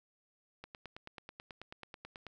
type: click train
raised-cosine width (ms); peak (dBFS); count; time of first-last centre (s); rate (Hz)
0.3; -30; 16; 0.64-2.267; 9.22
effects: none